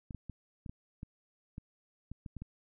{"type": "clicks", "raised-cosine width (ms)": 5, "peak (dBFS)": -30, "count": 11, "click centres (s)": [0.108, 0.147, 0.297, 0.662, 0.695, 1.031, 1.581, 2.116, 2.262, 2.367, 2.42], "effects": []}